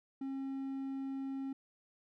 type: tone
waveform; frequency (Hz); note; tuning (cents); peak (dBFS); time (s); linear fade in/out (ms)
triangle; 270; C#4; -45; -35; 0.21-1.53; 5
effects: none